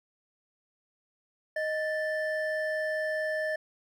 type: tone pair together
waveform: triangle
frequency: 622.3 / 1762.3 Hz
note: D#5 / A6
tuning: 0 / +2 cents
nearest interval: octave + tritone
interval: 1802 cents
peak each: -28 / -31 dBFS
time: 1.56-3.56 s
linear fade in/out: 5 ms
effects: none